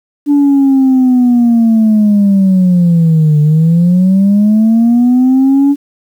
sine linear two-way sweep, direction down then up, 291.1 to 148.3 to 285.7 Hz, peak -3 dBFS, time 0.26-5.76 s, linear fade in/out 50 ms, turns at 3.4 s, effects tanh soft clip ceiling -3 dBFS + 7-bit

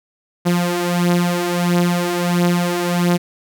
sawtooth beating tone pair, 174.3 / 175.8 Hz, F3 / F3, -3 / +12 cents, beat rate 1.5 Hz, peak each -16 / -13 dBFS, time 0.45-3.18 s, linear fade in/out 20 ms, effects none

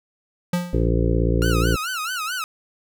square tone with exponential decay, 176.5 Hz, F3, 19 cents sharp, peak -17 dBFS, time 0.53-0.9 s, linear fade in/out 5 ms, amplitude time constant 80 ms
harmonic tone, 57.3 Hz, A#1, 29 cents flat, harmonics 1 / 2 / 3 / 5 / 6 / 7 / 8 / 9, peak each -20 / -23 / -25 / -27 / -28 / -28 / -29 / -30 dBFS, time 0.73-1.76 s, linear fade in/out 5 ms
sawtooth tone with vibrato, 1375 Hz, F6, 27 cents flat, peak -21 dBFS, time 1.42-2.44 s, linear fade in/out 0 ms, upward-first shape sine, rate 4.6 Hz, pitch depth 180 cents each way
effects none

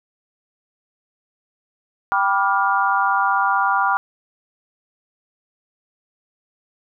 sine chord, G dominant seventh, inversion none, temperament just, 784 / 980 / 1176 / 1411.2 Hz, G5 / B5 / D6 / F6, 0 / -14 / +2 / +18 cents, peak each -21 dBFS, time 2.12-3.97 s, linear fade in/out 0 ms, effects none

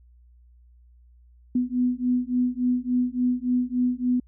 sine beating tone pair, 246.9 / 250.4 Hz, B3 / B3, 0 / +24 cents, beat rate 3.5 Hz, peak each -24 dBFS, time 1.55-4.2 s, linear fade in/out 5 ms, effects added 60 Hz sine -51 dBFS peak until 4.27 s

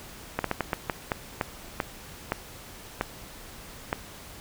slowing click train, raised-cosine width 0.5 ms, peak -10 dBFS, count 12, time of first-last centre 0.39-3.929 s, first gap 53 ms, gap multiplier 1.33, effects pink hiss -45 dBFS RMS until 4.4 s

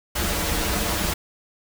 pink noise with comb filter, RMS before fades -24 dBFS, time 0.15-1.14 s, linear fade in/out 10 ms, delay 7.7 ms, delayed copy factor -0.95, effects none

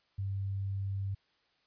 sine tone, 98 Hz, G2, in tune, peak -32 dBFS, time 0.18-1.15 s, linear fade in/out 10 ms, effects white hiss -72 dBFS RMS until 1.66 s + resampled to 11025 Hz

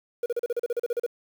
triangle tone bursts, 478.1 Hz, A#4, 44 cents sharp, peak -20 dBFS, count 13, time 0.23-1.064 s, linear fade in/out 5 ms, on 30 ms, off 37 ms, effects tanh soft clip ceiling -18 dBFS + 8-bit

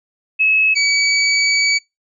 sine / 25% pulse tone pair in turn, 2580 / 2277 Hz, E7 / C#7, -38 / +46 cents, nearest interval major second, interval 216 cents, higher first, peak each -11 / -9 dBFS, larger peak second, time 0.39-0.75 / 0.75-1.79 s, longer second, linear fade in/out 20 ms, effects noise-tail reverb RT60 0.2 s tail -25 dB re dry + resampled to 22050 Hz

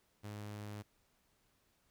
sawtooth tone, 104.3 Hz, G#2, 8 cents sharp, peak -40 dBFS, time 0.23-0.83 s, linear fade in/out 20 ms, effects pink hiss -75 dBFS RMS until 1.9 s

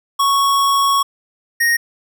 square tone pair in turn, 1108.7 / 1864.6 Hz, C#6 / A#6, 0 / 0 cents, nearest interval major sixth, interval 900 cents, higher second, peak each -13 dBFS, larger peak neither, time 0.19-1.03 / 1.6-1.77 s, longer first, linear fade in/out 10 ms, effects none

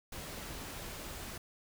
pink noise, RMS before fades -44 dBFS, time 0.12-1.38 s, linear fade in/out 5 ms, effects none

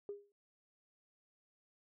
sine tone with exponential decay, 406.4 Hz, G#4, 38 cents flat, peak -37 dBFS, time 0.09-0.32 s, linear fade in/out 1 ms, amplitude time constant 48 ms, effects tanh soft clip ceiling -33 dBFS

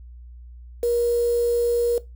sine tone with quantisation, 474.7 Hz, A#4, 31 cents sharp, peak -18 dBFS, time 0.83-1.98 s, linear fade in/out 2 ms, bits 6, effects noise-tail reverb RT60 0.2 s tail -17 dB re dry + added 60 Hz sine -39 dBFS peak until 2.15 s

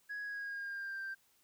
sine tone with pitch glide, 1666 to 1572.5 Hz, G#6 to G6, +5 to +5 cents, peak -37 dBFS, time 0.09-1.15 s, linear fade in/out 20 ms, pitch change -100 cents, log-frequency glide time 0.22-1.03 s, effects tanh soft clip ceiling -37 dBFS + white hiss -71 dBFS RMS until 1.43 s

